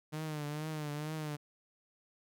sawtooth tone with vibrato, 151.8 Hz, D#3, 42 cents flat, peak -33 dBFS, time 0.12-1.37 s, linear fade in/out 20 ms, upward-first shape triangle, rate 2.2 Hz, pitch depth 73 cents each way, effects none

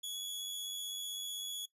sawtooth tone with amplitude modulation, 3376 Hz, G#7, 28 cents sharp, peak -34 dBFS, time 0.03-1.66 s, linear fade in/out 10 ms, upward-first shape sine, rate 95.8 Hz, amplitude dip 35%, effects noise-tail reverb RT60 0.1 s tail -18 dB re dry + resampled to 32000 Hz

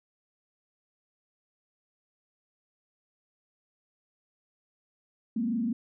sine tone with frequency modulation, 230.9 Hz, A#3, 16 cents flat, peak -26 dBFS, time 5.36-5.73 s, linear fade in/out 5 ms, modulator 24.9 Hz, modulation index 0.92, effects none

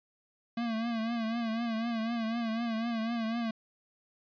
square tone with vibrato, 228.7 Hz, A#3, 33 cents flat, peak -31 dBFS, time 0.57-3.51 s, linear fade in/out 5 ms, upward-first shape triangle, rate 4 Hz, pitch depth 80 cents each way, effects resampled to 11025 Hz

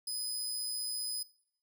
20% pulse tone with amplitude modulation, 5010 Hz, D#8, 11 cents sharp, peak -28 dBFS, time 0.07-1.23 s, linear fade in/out 5 ms, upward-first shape sine, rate 115 Hz, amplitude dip 35%, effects noise-tail reverb RT60 0.6 s tail -18 dB re dry

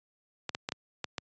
clicks, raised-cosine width 0.2 ms, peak -15 dBFS, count 6, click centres 0.493 / 0.549 / 0.689 / 0.721 / 1.043 / 1.182 s, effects high-pass 100 Hz 12 dB/octave + resampled to 16000 Hz

